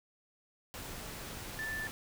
sine tone in noise, 1760 Hz, A6, in tune, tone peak -36 dBFS, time 1.59-1.87 s, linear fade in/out 0 ms, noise pink, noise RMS -44 dBFS, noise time 0.74-1.91 s, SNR +5 dB, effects none

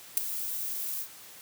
violet noise with ADSR envelope, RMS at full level -20 dBFS, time 0.17-1.08 s, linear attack 5 ms, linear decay 8 ms, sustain -14 dB, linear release 78 ms, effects white hiss -49 dBFS RMS until 1.41 s + high-pass 80 Hz 12 dB/octave

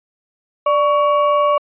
triangle ring-modulated tone, 854 Hz, G#5, 48 cents sharp, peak -7 dBFS, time 0.66-1.58 s, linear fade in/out 5 ms, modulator 265 Hz, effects resampled to 8000 Hz

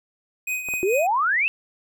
square tone with tremolo, 2503 Hz, D#7, 10 cents sharp, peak -23 dBFS, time 0.47-1.07 s, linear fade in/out 5 ms, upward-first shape triangle, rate 4.6 Hz, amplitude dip 70%
clicks, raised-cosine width 1 ms, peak -23 dBFS, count 2, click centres 0.687 / 0.738 s
sine exponential sweep, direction up, 354.4 to 2739 Hz, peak -18 dBFS, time 0.83-1.48 s, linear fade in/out 0 ms
effects none

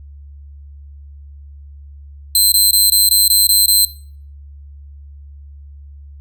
15% pulse tone bursts, 4100 Hz, C8, 36 cents flat, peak -3 dBFS, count 8, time 2.35-3.85 s, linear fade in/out 2 ms, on 170 ms, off 20 ms, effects noise-tail reverb RT60 0.5 s tail -20 dB re dry + added 71 Hz sine -34 dBFS peak until 6.2 s

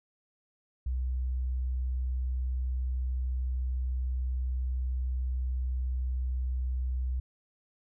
sine tone, 63.3 Hz, B1, 43 cents sharp, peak -28 dBFS, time 0.86-7.2 s, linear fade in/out 5 ms, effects none

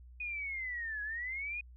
sine linear two-way sweep, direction down then up, 2489 to 1661.2 to 2489 Hz, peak -36 dBFS, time 0.2-1.61 s, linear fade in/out 5 ms, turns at 1.02 s, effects added 61 Hz sine -51 dBFS peak until 1.76 s

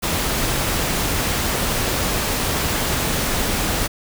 pink noise, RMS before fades -21 dBFS, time 0.02-3.88 s, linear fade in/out 20 ms, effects none

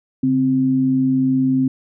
sine tone pair together, 138.58 / 261.6 Hz, C#3 / C4, 0 / 0 cents, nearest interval major seventh, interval 1100 cents, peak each -23 / -14 dBFS, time 0.23-1.68 s, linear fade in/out 5 ms, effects none

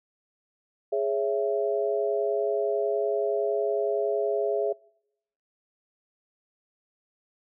sine chord, C# minor, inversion second, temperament just, 415.8 / 554.4 / 665.2 Hz, G#4 / C#5 / E5, +2 / 0 / +16 cents, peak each -26 / -30 / -28 dBFS, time 0.92-4.73 s, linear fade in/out 10 ms, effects noise-tail reverb RT60 0.8 s tail -26 dB re dry

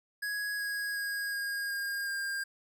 square tone with pitch steps, 1666 / 1653.5 / 1641.2 / 1628.9 / 1616.7 / 1604.6 Hz, G#6 / G#6 / G#6 / G#6 / G#6 / G6, +5 / -8 / -21 / -34 / -47 / +40 cents, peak -33 dBFS, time 0.22-2.44 s, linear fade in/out 10 ms, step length 370 ms, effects none

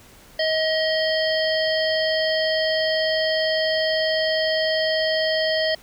harmonic tone, 633 Hz, D#5, 30 cents sharp, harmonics 1 / 3 / 5 / 7 / 8, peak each -21 / -26 / -28 / -29 / -30 dBFS, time 0.39-5.75 s, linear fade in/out 5 ms, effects pink hiss -49 dBFS RMS until 5.82 s

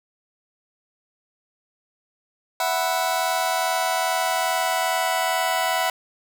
sawtooth chord, E suspended second, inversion none, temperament just, 659.3 / 741.7 / 988.9 Hz, E5 / F#5 / B5, 0 / +4 / +2 cents, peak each -22 / -20 / -22 dBFS, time 2.6-5.9 s, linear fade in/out 2 ms, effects none

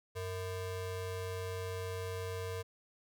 square ring-modulated tone, 277.2 Hz, C#4, in tune, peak -35 dBFS, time 0.15-2.63 s, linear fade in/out 20 ms, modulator 183 Hz, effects none

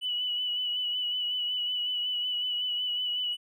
triangle tone with vibrato, 2960 Hz, F#7, in tune, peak -24 dBFS, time 0.01-3.37 s, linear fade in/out 50 ms, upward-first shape sine, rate 5.4 Hz, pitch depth 28 cents each way, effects tanh soft clip ceiling -26 dBFS

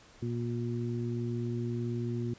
harmonic tone, 118.8 Hz, A#2, 33 cents sharp, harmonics 1 / 2 / 3, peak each -33 / -36 / -38 dBFS, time 0.22-2.34 s, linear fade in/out 5 ms, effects pink hiss -57 dBFS RMS until 2.38 s + resampled to 16000 Hz

